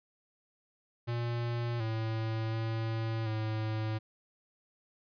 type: tone with pitch steps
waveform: square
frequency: 118.7 / 111.5 / 112.5 / 109.2 Hz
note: A#2 / A2 / A2 / A2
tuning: +32 / +23 / +39 / -13 cents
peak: -32 dBFS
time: 1.07-3.99 s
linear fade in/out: 20 ms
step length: 730 ms
effects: resampled to 11025 Hz